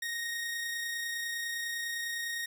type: tone with amplitude modulation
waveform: sawtooth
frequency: 1864.7 Hz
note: A#6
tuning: in tune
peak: -29 dBFS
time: 0.02-2.46 s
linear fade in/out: 5 ms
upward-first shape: sine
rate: 29.9 Hz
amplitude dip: 25%
effects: none